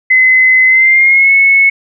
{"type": "tone with pitch glide", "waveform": "sine", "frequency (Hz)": [2039, 2198], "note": ["C7", "C#7"], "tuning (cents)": [-45, -15], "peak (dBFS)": -4, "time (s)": [0.1, 1.7], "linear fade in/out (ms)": 10, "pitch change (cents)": 130, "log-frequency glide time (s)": [0.67, 1.32], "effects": []}